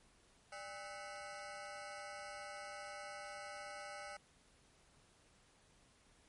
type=ring-modulated tone; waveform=20% pulse; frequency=698.5 Hz; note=F5; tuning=in tune; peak=-39 dBFS; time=0.52-4.17 s; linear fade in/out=5 ms; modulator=108 Hz; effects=pink hiss -69 dBFS RMS until 6.28 s + MP3 48 kbps